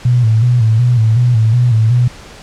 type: tone with vibrato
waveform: sine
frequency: 116.54 Hz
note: A#2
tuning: in tune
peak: -7 dBFS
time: 0.05-2.08 s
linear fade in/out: 5 ms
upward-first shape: square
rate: 2.7 Hz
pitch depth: 88 cents each way
effects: pink hiss -35 dBFS RMS until 2.42 s + low-pass 7000 Hz 12 dB/octave